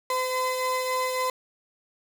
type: tone pair together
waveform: 35% pulse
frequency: 511.8 / 1020 Hz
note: C5 / C6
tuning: -38 / -44 cents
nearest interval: octave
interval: 1194 cents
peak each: -26 dBFS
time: 0.1-1.3 s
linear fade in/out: 2 ms
effects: none

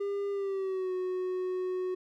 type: tone with pitch glide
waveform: triangle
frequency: 401.4 to 368.1 Hz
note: G4 to F#4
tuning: +41 to -9 cents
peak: -28 dBFS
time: 0-1.95 s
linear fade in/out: 10 ms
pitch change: -150 cents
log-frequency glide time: 0.31-0.93 s
effects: none

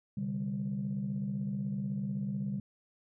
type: chord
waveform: sine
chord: C suspended second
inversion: none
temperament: equal with one note detuned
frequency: 130.81 / 146.83 / 198.28 Hz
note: C3 / D3 / G3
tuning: 0 / 0 / +20 cents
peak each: -38 / -38 / -33 dBFS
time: 0.17-2.6 s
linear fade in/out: 5 ms
effects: tanh soft clip ceiling -26 dBFS

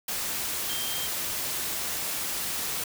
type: tone in noise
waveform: sine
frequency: 3170 Hz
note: G7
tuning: 19 cents sharp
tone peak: -35 dBFS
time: 0.69-1.07 s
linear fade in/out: 5 ms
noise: white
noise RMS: -31 dBFS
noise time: 0.08-2.84 s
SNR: -7 dB
effects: none

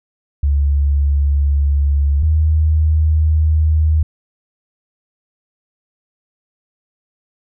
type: tone pair in turn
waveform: sine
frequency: 71 / 77.91 Hz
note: C#2 / D#2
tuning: +42 / +3 cents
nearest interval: major second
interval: 161 cents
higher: second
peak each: -11 / -10 dBFS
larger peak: second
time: 0.43-2.23 / 2.23-4.03 s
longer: neither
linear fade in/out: 5 ms
effects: none

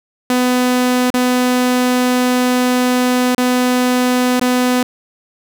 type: tone with dropouts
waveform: sawtooth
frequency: 250 Hz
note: B3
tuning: 21 cents sharp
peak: -8 dBFS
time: 0.3-4.83 s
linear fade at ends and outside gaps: 2 ms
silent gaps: 1.103-1.141 / 3.348-3.38 / 4.396-4.413 s
effects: none

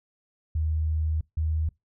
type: tone pair in turn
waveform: sine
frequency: 78.4 / 78.73 Hz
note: D#2 / D#2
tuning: +14 / +21 cents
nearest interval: unison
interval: 7 cents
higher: second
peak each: -23 dBFS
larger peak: neither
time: 0.55-1.21 / 1.37-1.69 s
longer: first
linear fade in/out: 5 ms
effects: noise-tail reverb RT60 0.2 s tail -24 dB re dry

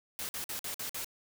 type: noise bursts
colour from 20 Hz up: white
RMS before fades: -38 dBFS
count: 6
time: 0.19-1.045 s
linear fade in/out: 0 ms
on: 100 ms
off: 51 ms
effects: none

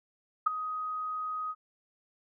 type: tone with ADSR envelope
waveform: sine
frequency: 1254 Hz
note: D#6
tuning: 13 cents sharp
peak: -18 dBFS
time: 0.46-1.55 s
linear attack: 11 ms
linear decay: 8 ms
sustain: -14 dB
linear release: 48 ms
effects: none

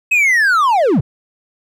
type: linear sweep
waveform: triangle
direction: down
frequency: 2589 to 98 Hz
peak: -8 dBFS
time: 0.11-1.01 s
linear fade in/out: 10 ms
effects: none

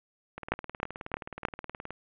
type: two click trains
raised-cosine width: 0.5 ms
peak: -23 / -11 dBFS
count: 30 / 4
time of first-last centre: 0.38-1.906 / 0.52-1.452 s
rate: 19 / 3.22 Hz
effects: resampled to 8000 Hz + 8-bit

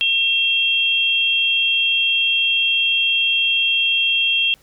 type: tone pair together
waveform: sine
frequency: 2717 / 3231 Hz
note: F7 / G#7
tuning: -48 / -48 cents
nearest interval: minor third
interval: 300 cents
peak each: -18 / -17 dBFS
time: 0.01-4.54 s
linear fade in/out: 0 ms
effects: pink hiss -54 dBFS RMS until 4.62 s

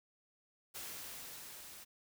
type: noise with level ramp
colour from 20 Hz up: white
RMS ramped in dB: -45 to -53 dBFS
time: 0.74-1.85 s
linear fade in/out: 20 ms
effects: none

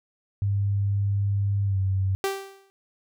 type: tone with pitch glide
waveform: sine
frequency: 100.2 to 95.79 Hz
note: G2 to G2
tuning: +38 to -39 cents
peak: -21 dBFS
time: 0.42-2.15 s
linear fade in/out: 0 ms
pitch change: -77 cents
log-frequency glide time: 1.65-1.78 s
type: tone with exponential decay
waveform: sawtooth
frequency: 390.4 Hz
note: G4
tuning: 7 cents flat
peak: -18 dBFS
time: 2.24-2.7 s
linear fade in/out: 0 ms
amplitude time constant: 100 ms
effects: none

